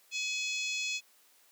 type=harmonic tone; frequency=848 Hz; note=G#5; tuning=36 cents sharp; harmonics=3 / 4 / 5 / 6 / 7 / 8 / 9; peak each=-34 / -39 / -42 / -45 / -45 / -42 / -49 dBFS; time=0.11-1.01 s; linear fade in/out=50 ms; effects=white hiss -64 dBFS RMS until 1.51 s + high-pass 300 Hz 12 dB/octave